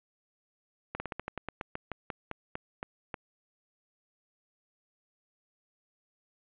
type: slowing click train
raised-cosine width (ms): 0.5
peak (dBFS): -20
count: 16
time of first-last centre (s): 0.95-3.142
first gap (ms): 50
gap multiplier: 1.14
effects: resampled to 8000 Hz + 8-bit